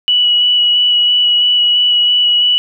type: tone with vibrato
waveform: sine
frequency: 2938 Hz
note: F#7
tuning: 13 cents flat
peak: -8 dBFS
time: 0.08-2.58 s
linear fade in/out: 0 ms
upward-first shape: square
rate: 3 Hz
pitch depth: 9 cents each way
effects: none